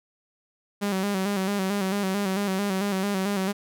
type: tone with vibrato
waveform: sawtooth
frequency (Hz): 196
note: G3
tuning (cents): 0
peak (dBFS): -20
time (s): 0.81-3.53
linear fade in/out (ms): 20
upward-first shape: square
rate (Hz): 4.5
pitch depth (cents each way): 60
effects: none